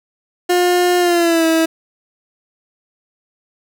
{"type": "tone with pitch glide", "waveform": "30% pulse", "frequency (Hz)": [356.3, 324.8], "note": ["F4", "E4"], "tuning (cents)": [35, -26], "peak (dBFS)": -9, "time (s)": [0.49, 1.66], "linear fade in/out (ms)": 10, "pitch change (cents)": -161, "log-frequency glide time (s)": [0.99, 1.46], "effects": []}